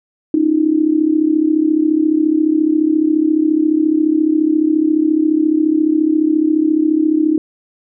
sine tone with amplitude modulation, 311.1 Hz, D#4, in tune, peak -7 dBFS, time 0.34-7.38 s, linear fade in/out 2 ms, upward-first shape sine, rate 34.4 Hz, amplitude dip 80%, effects none

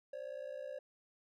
triangle ring-modulated tone, 554.4 Hz, C#5, in tune, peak -37 dBFS, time 0.13-0.79 s, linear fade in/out 2 ms, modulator 29.7 Hz, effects none

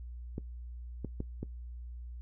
clicks, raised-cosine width 3 ms, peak -23 dBFS, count 4, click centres 0.381 / 1.047 / 1.204 / 1.43 s, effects noise-tail reverb RT60 0.1 s tail -19 dB re dry + added 60 Hz sine -41 dBFS peak until 2.21 s

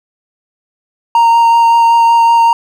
triangle tone with vibrato, 927 Hz, A#5, 10 cents flat, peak -3 dBFS, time 1.15-2.53 s, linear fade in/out 2 ms, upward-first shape sine, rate 5.3 Hz, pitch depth 10 cents each way, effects none

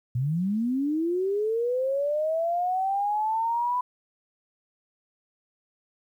sine linear sweep, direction up, 116.54 to 1000 Hz, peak -23 dBFS, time 0.15-3.81 s, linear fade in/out 5 ms, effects 10-bit

